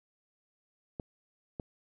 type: clicks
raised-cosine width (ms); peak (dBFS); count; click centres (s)
2; -24; 2; 0.998 / 1.598
effects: none